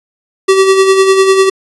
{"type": "tone with tremolo", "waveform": "square", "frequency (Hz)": 384.4, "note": "G4", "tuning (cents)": -34, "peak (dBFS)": -4, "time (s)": [0.48, 1.5], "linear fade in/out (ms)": 10, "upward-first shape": "sine", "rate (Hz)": 10, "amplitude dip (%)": 50, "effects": ["resampled to 24000 Hz"]}